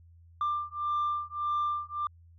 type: beating tone pair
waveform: sine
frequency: 1187 / 1188.7 Hz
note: D6 / D6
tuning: +18 / +21 cents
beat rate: 1.7 Hz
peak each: -30 dBFS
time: 0.41-2.07 s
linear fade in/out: 2 ms
effects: tanh soft clip ceiling -24 dBFS + added 84 Hz sine -53 dBFS peak until 2.38 s